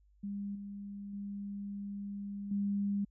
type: tone with level steps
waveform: sine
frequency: 201.2 Hz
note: G3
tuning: 45 cents sharp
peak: -36 / -41 / -38 / -30 dBFS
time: 0.23-3.05 s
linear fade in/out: 10 ms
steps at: 0.55 / 1.13 / 2.51 s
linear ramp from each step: 5 ms
effects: added 50 Hz sine -63 dBFS peak until 3.1 s